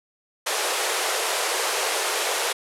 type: band-pass noise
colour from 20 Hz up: pink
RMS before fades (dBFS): -25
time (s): 0.46-2.53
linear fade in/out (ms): 10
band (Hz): 400 to 12000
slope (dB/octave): 48
effects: none